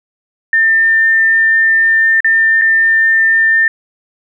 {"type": "tone with dropouts", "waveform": "sine", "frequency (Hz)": 1799, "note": "A6", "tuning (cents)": 38, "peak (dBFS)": -7, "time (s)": [0.53, 3.68], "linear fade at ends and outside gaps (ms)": 2, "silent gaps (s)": [[2.205, 2.245], [2.614, 2.618]], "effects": []}